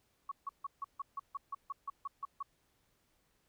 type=tone bursts; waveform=sine; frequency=1117 Hz; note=C#6; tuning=13 cents sharp; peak=-36 dBFS; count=13; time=0.29-2.428 s; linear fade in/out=5 ms; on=26 ms; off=150 ms; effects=pink hiss -75 dBFS RMS until 3.48 s